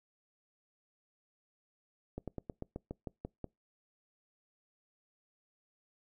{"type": "slowing click train", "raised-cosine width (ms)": 2, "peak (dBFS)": -26, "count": 10, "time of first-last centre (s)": [2.18, 3.443], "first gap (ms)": 97, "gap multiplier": 1.09, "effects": ["noise-tail reverb RT60 0.2 s tail -25 dB re dry"]}